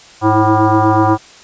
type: tone with frequency modulation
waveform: sine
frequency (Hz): 329.6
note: E4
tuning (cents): 0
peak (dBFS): -8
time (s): 0.21-1.18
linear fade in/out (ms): 50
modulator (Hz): 217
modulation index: 3.8
effects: white hiss -40 dBFS RMS until 1.43 s + resampled to 16000 Hz